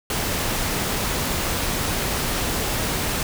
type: noise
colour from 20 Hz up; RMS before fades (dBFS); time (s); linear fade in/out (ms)
pink; -24; 0.1-3.23; 2
effects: none